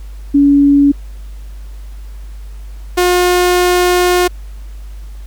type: tone pair in turn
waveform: sine / sawtooth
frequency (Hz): 283.5 / 358.1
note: C#4 / F4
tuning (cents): +39 / +43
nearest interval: major third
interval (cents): 404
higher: second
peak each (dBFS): -5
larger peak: neither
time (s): 0.34-0.92 / 2.97-4.28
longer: second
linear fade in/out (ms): 10
effects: added 50 Hz sine -26 dBFS peak until 5.26 s + pink hiss -47 dBFS RMS until 5.26 s